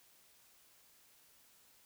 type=silence; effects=white hiss -66 dBFS RMS until 1.85 s